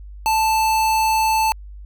square tone, 880 Hz, A5, in tune, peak -16 dBFS, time 0.26-1.52 s, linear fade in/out 0 ms, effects added 50 Hz sine -34 dBFS peak until 1.85 s

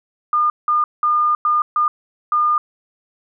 sine tone bursts at uneven times, 1212 Hz, D#6, 46 cents flat, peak -13 dBFS, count 6, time 0.33-0.5 / 0.68-0.84 / 1.03-1.35 / 1.45-1.62 / 1.76-1.88 / 2.32-2.58 s, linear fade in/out 2 ms, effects none

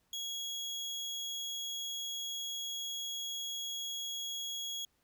30% pulse tone, 3322 Hz, G#7, in tune, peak -34 dBFS, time 0.13-4.85 s, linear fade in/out 2 ms, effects pink hiss -75 dBFS RMS until 5.03 s

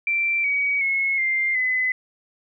sine tone with pitch steps, 2349 / 2262 / 2179 / 2099 / 2021 Hz, D7 / C#7 / C#7 / C7 / B6, 0 / +34 / -30 / +5 / +39 cents, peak -19 dBFS, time 0.07-1.92 s, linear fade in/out 2 ms, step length 370 ms, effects none

